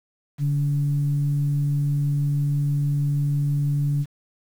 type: tone with frequency modulation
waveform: sine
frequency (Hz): 144.1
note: D3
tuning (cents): -33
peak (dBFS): -19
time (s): 0.38-4.06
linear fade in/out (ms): 50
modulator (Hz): 141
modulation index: 0.27
effects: 8-bit